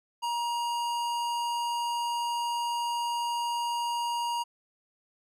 sine tone with hard clipping, 947 Hz, A#5, 27 cents sharp, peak -30 dBFS, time 0.22-4.44 s, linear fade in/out 20 ms, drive 17 dB, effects none

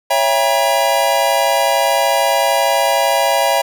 square chord, C# diminished seventh, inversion none, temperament just, 554.4 / 665.2 / 798.3 / 957.9 Hz, C#5 / E5 / G5 / Bb5, 0 / +16 / +31 / +47 cents, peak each -19 / -18 / -19 / -19 dBFS, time 0.1-3.62 s, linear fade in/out 10 ms, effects none

